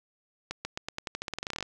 accelerating click train, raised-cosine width 0.2 ms, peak -16 dBFS, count 19, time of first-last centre 0.51-1.627 s, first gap 140 ms, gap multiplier 0.89, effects none

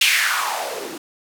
blue noise with band-pass filter sweep, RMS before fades -21 dBFS, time 0.01-0.98 s, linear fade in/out 5 ms, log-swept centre 2900 to 290 Hz, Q 3.8, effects none

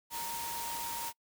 sine tone in noise, 932.3 Hz, A#5, in tune, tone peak -39 dBFS, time 0.1-1.13 s, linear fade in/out 50 ms, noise white, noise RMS -40 dBFS, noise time 0.1-1.13 s, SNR -2 dB, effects noise-tail reverb RT60 0.1 s tail -25 dB re dry

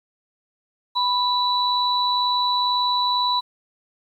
sine tone pair together, 987.8 / 3951 Hz, B5 / B7, 0 / 0 cents, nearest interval 2 octaves, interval 2400 cents, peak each -20 / -22 dBFS, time 0.95-3.41 s, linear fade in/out 20 ms, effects 9-bit

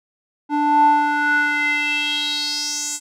square tone with band-pass filter sweep, 294.2 Hz, D4, 3 cents sharp, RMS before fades -19 dBFS, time 0.49-3 s, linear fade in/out 50 ms, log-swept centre 620 to 7700 Hz, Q 4.9, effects none

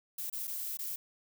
violet noise with dropouts, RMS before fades -38 dBFS, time 0.18-0.96 s, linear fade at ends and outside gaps 5 ms, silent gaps 0.3-0.327 / 0.473-0.476 / 0.772-0.789 s, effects none

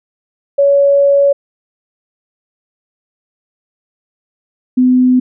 sine tone pair in turn, 562 / 252.9 Hz, C#5 / B3, +24 / +41 cents, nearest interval octave + major second, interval 1383 cents, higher first, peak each -6 dBFS, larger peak neither, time 0.58-1.33 / 4.77-5.2 s, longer first, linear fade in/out 10 ms, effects none

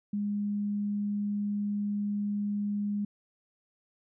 sine tone, 205.2 Hz, G#3, 21 cents flat, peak -28 dBFS, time 0.13-3.05 s, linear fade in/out 5 ms, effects none

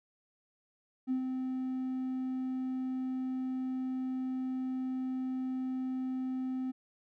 triangle tone with ADSR envelope, 258.5 Hz, C4, 21 cents flat, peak -24 dBFS, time 1.07-6.72 s, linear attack 43 ms, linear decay 92 ms, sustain -6 dB, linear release 19 ms, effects tanh soft clip ceiling -25 dBFS

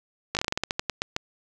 slowing click train, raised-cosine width 0.2 ms, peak -8 dBFS, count 14, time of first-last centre 0.35-1.164 s, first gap 18 ms, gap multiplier 1.19, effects none

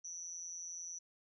sine tone with amplitude modulation, 5920 Hz, F#8, in tune, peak -39 dBFS, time 0.04-0.99 s, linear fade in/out 10 ms, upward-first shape sine, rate 171 Hz, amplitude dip 95%, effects none

